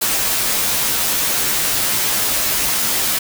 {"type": "noise with comb filter", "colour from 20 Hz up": "white", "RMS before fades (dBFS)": -18, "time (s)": [0.01, 3.19], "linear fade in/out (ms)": 10, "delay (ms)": 12, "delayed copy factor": -0.65, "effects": []}